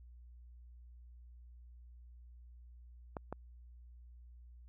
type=clicks; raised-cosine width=1 ms; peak=-26 dBFS; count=2; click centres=3.168 / 3.326 s; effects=added 60 Hz sine -53 dBFS peak until 4.68 s